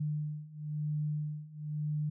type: beating tone pair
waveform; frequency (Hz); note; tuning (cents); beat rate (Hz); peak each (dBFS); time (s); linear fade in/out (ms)
sine; 150 / 151; D3 / D3; +37 / +48; 1; -37 / -35; 0-2.1; 10
effects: none